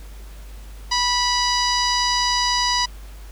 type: tone with low-pass filter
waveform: sawtooth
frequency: 981 Hz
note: B5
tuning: 12 cents flat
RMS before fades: -20 dBFS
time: 0.91-2.86 s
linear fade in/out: 10 ms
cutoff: 5200 Hz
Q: 5.4
effects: added 50 Hz sine -35 dBFS peak until 3.31 s + pink hiss -48 dBFS RMS until 3.31 s